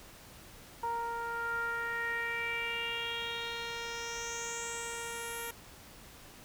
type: tone with low-pass filter sweep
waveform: 10% pulse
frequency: 466.2 Hz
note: A#4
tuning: in tune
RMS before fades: -37 dBFS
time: 0.83-5.51 s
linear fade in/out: 5 ms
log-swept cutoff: 940 to 12000 Hz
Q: 4.7
effects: pink hiss -53 dBFS RMS until 6.44 s